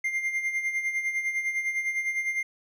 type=tone with tremolo; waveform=triangle; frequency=2100 Hz; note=C7; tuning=6 cents sharp; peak=-22 dBFS; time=0.04-2.43 s; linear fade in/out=5 ms; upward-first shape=sine; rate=9.9 Hz; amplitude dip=60%; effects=none